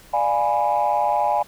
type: chord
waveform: sine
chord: D diminished seventh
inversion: none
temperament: equal with one note detuned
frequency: 593.5 / 698.5 / 830.6 / 987.8 Hz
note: D5 / F5 / Ab5 / Cb6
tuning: +18 / 0 / 0 / 0 cents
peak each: -24 / -23 / -19 / -25 dBFS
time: 0.13-1.43 s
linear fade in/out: 10 ms
effects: tanh soft clip ceiling -10 dBFS + pink hiss -48 dBFS RMS until 1.47 s